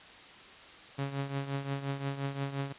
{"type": "tone with tremolo", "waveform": "sawtooth", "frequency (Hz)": 138.59, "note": "C#3", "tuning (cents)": 0, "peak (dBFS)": -26, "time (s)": [0.98, 2.73], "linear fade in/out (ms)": 10, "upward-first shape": "triangle", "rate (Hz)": 5.7, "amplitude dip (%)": 75, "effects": ["white hiss -51 dBFS RMS until 2.78 s", "resampled to 8000 Hz"]}